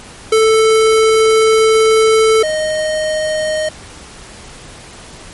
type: tone pair in turn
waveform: square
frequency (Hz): 440.9 / 620.5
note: A4 / D#5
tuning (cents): +4 / -5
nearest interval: tritone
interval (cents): 591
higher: second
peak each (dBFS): -8 / -15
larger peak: first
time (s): 0.32-2.43 / 2.43-3.69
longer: first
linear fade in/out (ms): 5
effects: pink hiss -35 dBFS RMS until 5.33 s + MP3 48 kbps